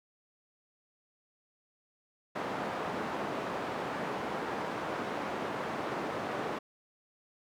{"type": "band-pass noise", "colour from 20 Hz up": "white", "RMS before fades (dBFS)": -36, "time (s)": [2.35, 6.59], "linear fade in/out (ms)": 10, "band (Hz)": [170, 1000], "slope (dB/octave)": 12, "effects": []}